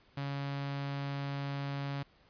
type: tone with notch filter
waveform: sawtooth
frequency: 140.2 Hz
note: C#3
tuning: 20 cents sharp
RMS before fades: -37 dBFS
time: 0.17-2.03 s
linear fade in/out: 5 ms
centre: 380 Hz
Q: 1.9
effects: pink hiss -65 dBFS RMS until 2.29 s + resampled to 11025 Hz